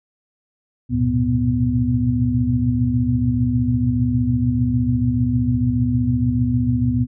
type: tone cluster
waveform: sine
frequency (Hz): 72.2 / 104.4 / 119.4 / 126.1 / 247.5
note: D2 / G#2 / A#2 / B2 / B3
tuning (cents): -29 / +10 / +42 / +36 / +4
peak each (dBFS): -26 / -25 / -20 / -26 / -19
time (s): 0.89-7.07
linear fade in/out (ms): 50
effects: none